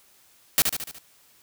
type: noise with echo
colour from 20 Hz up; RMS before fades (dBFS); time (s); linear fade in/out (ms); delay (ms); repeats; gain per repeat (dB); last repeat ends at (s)
white; -18; 0.58-0.62; 0; 73; 5; -5; 0.985
effects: white hiss -58 dBFS RMS until 1.42 s